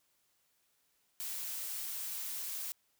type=noise; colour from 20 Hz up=blue; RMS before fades=-40 dBFS; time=1.2-2.72 s; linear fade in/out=0 ms; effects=white hiss -75 dBFS RMS until 2.99 s